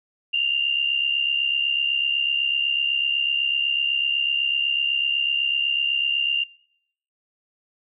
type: tone pair together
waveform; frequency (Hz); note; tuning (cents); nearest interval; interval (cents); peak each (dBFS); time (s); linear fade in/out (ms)
sine; 2786 / 2854; F7 / F7; -5 / +37; unison; 42; -20 / -26; 0.33-6.44; 10
effects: noise-tail reverb RT60 0.7 s tail -23 dB re dry